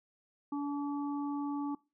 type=harmonic tone; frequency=286.8 Hz; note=D4; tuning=41 cents flat; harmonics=1 / 3 / 4; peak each=-33 / -43 / -45 dBFS; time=0.52-1.75 s; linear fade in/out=5 ms; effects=noise-tail reverb RT60 0.3 s tail -24 dB re dry